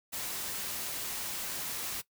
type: noise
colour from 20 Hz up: white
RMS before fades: -37 dBFS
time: 0.12-2.02 s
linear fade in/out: 20 ms
effects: noise-tail reverb RT60 0.1 s tail -18 dB re dry